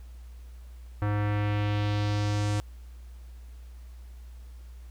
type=tone with low-pass filter sweep; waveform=square; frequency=103.83 Hz; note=G#2; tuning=in tune; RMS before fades=-27 dBFS; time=1.02-2.6 s; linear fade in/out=0 ms; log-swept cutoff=1500 to 8100 Hz; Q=1.5; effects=added 60 Hz sine -42 dBFS peak until 4.9 s + pink hiss -62 dBFS RMS until 4.9 s